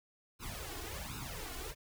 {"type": "noise with flanger", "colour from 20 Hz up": "pink", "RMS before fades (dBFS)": -43, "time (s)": [0.39, 1.75], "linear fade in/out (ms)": 50, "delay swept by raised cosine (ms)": [0.76, 2.76], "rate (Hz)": 1.3, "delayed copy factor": 0.95, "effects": []}